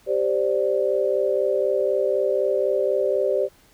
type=chord; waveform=sine; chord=G suspended fourth; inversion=none; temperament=equal; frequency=392 / 523.3 / 587.3 Hz; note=G4 / C5 / D5; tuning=0 / 0 / 0 cents; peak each=-23 dBFS; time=0.06-3.49 s; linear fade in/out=50 ms; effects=pink hiss -56 dBFS RMS until 3.73 s